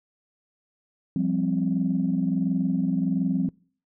sine chord, F suspended second, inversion none, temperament equal, 174.61 / 196 / 261.6 Hz, F3 / G3 / C4, 0 / 0 / 0 cents, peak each -25 / -26 / -25 dBFS, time 1.16-3.49 s, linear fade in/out 2 ms, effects noise-tail reverb RT60 0.5 s tail -26 dB re dry + tanh soft clip ceiling -13 dBFS

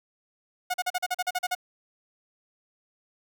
sawtooth tone bursts, 726 Hz, F#5, 33 cents flat, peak -21 dBFS, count 11, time 0.7-1.551 s, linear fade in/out 10 ms, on 41 ms, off 40 ms, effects 10-bit

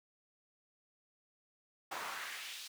brown noise with high-pass filter sweep, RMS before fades -44 dBFS, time 1.91-2.68 s, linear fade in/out 10 ms, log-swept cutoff 820 to 4100 Hz, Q 1.5, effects none

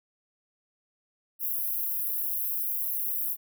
white high-pass noise, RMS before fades -30 dBFS, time 1.39-3.37 s, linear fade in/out 50 ms, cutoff 11000 Hz, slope 96 dB/octave, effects none

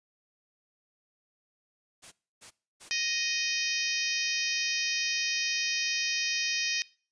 white noise bursts, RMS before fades -48 dBFS, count 3, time 2.02-2.897 s, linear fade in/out 20 ms, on 99 ms, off 290 ms
harmonic tone, 622.3 Hz, D#5, in tune, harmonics 3 / 4 / 5 / 6 / 7 / 8 / 9 / 10, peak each -36 / -32 / -38 / -39 / -39 / -35 / -35 / -41 dBFS, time 2.91-6.82 s, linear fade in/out 0 ms
effects noise-tail reverb RT60 0.4 s tail -22 dB re dry + resampled to 22050 Hz

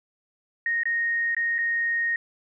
sine tone with dropouts, 1861 Hz, A#6, 3 cents flat, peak -22 dBFS, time 0.66-2.16 s, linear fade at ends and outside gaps 2 ms, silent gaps 0.834-0.855 / 1.348-1.366 / 1.583-1.587 s, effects none

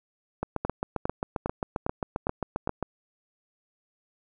two click trains, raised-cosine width 1 ms, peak -14 / -13 dBFS, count 19 / 6, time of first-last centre 0.43-2.827 / 0.65-2.674 s, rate 7.51 / 2.47 Hz, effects none

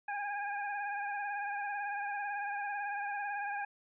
25% pulse tone with vibrato, 814 Hz, G#5, 35 cents flat, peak -31 dBFS, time 0.08-3.65 s, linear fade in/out 5 ms, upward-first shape sine, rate 18 Hz, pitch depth 36 cents each way, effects resampled to 8000 Hz

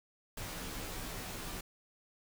pink noise with comb filter, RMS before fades -42 dBFS, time 0.37-1.61 s, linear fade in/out 5 ms, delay 14 ms, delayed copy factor -0.95, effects none

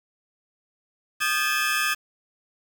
35% pulse tone cluster, 1224 / 1581 / 1714 / 2599 Hz, D#6 / G6 / A6 / E7, -29 / +14 / -46 / -25 cents, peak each -26 dBFS, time 1.2-1.95 s, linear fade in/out 20 ms, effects 7-bit

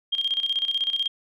sine tone with tremolo, 3214 Hz, G7, 43 cents sharp, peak -20 dBFS, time 0.12-1.08 s, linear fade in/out 10 ms, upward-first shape square, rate 16 Hz, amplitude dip 70%, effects none

